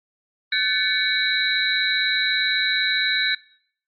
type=tone cluster; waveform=sine; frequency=1525 / 1743 / 2242 / 3829 / 4014 Hz; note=G6 / A6 / C#7 / A#7 / B7; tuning=-48 / -17 / +19 / +46 / +27 cents; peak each=-25 dBFS; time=0.52-3.35 s; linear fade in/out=5 ms; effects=noise-tail reverb RT60 0.6 s tail -20 dB re dry + MP3 32 kbps